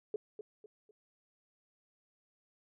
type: tone with echo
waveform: sine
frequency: 424.4 Hz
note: G#4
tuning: 38 cents sharp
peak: -32 dBFS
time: 0.14-0.16 s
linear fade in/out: 2 ms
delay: 250 ms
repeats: 3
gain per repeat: -9 dB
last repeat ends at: 0.91 s
effects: none